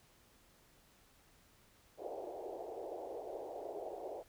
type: band-pass noise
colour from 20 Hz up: pink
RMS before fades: -45 dBFS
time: 1.97-4.24 s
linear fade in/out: 50 ms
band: 360 to 770 Hz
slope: 48 dB/octave
effects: pink hiss -67 dBFS RMS until 4.28 s